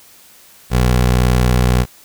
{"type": "tone", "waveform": "20% pulse", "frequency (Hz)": 61.74, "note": "B1", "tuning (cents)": 0, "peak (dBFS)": -6, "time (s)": [0.7, 1.86], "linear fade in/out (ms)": 50, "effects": ["white hiss -45 dBFS RMS until 2.04 s"]}